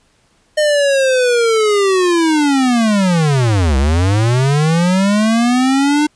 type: linear two-way sweep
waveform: square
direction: down then up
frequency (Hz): 612 to 64.5 to 303.2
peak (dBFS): -11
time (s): 0.57-6.07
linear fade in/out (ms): 10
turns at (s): 3.77
effects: pink hiss -56 dBFS RMS until 6.15 s + resampled to 22050 Hz